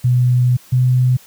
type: tone pair in turn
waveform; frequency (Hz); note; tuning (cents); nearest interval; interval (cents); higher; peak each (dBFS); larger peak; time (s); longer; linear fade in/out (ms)
sine; 124.3 / 126.47; B2 / B2; +12 / +42; unison; 30; second; -10; neither; 0.04-0.57 / 0.72-1.17; first; 10
effects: white hiss -45 dBFS RMS until 1.26 s